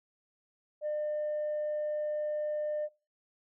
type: tone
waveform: sine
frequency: 602 Hz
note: D5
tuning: 43 cents sharp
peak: -29 dBFS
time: 0.81-2.89 s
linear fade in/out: 50 ms
effects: noise-tail reverb RT60 0.3 s tail -19 dB re dry + tanh soft clip ceiling -28 dBFS